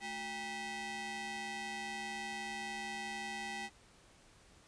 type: ring-modulated tone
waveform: sawtooth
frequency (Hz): 581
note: D5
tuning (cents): -19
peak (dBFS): -33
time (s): 0-3.7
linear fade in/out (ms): 50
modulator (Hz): 1380
effects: pink hiss -63 dBFS RMS until 4.67 s + resampled to 22050 Hz